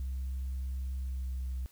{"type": "tone with pitch glide", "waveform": "sine", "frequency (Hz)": [65.41, 64.14], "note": ["C2", "C2"], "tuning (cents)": [0, -34], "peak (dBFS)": -31, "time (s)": [0, 1.66], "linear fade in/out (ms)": 0, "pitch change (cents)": -34, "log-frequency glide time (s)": [1, 1.29], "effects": ["tanh soft clip ceiling -31 dBFS", "white hiss -63 dBFS RMS until 1.71 s"]}